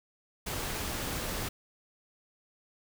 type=noise; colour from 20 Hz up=pink; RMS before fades=-35 dBFS; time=0.46-1.49 s; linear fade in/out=10 ms; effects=none